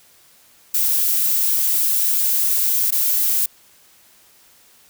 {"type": "noise with dropouts", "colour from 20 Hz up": "violet", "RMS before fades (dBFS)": -18, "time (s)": [0.74, 3.46], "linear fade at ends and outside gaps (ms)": 5, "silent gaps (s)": [2.907, 2.922], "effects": ["white hiss -52 dBFS RMS until 4.89 s"]}